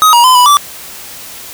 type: tone with pitch steps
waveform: square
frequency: 1259 / 951 / 1019 / 987 / 1163 Hz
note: D#6 / A#5 / C6 / B5 / D6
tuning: +20 / +34 / -46 / -1 / -17 cents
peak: -4 dBFS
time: 0.02-0.57 s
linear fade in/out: 0 ms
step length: 110 ms
effects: white hiss -29 dBFS RMS until 1.53 s